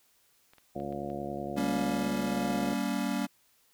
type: clicks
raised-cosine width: 0.3 ms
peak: -39 dBFS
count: 5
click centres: 0.535 / 0.583 / 0.801 / 0.925 / 1.101 s
type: harmonic tone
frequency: 70.7 Hz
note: C#2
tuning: 35 cents sharp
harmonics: 1 / 2 / 3 / 4 / 5 / 6 / 7 / 8 / 9 / 10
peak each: -51 / -44 / -40 / -43 / -40 / -50 / -44 / -41 / -52 / -40 dBFS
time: 0.75-2.74 s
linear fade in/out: 10 ms
type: chord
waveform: square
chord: G diminished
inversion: none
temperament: just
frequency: 196 / 235.2 / 282.2 Hz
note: G3 / Bb3 / Db4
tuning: 0 / +16 / +31 cents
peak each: -34 dBFS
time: 1.56-3.27 s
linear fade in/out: 20 ms
effects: white hiss -67 dBFS RMS until 3.73 s